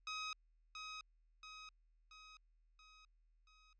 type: tone with echo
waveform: 15% pulse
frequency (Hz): 1264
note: D#6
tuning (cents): +27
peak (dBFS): -36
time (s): 0.07-0.33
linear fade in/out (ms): 2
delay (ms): 680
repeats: 5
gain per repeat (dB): -5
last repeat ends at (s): 3.73
effects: added 40 Hz sine -70 dBFS peak until 3.79 s + resampled to 16000 Hz